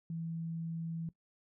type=tone; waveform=sine; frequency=164.81 Hz; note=E3; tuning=in tune; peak=-36 dBFS; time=0.1-1.09 s; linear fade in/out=2 ms; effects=noise-tail reverb RT60 0.1 s tail -18 dB re dry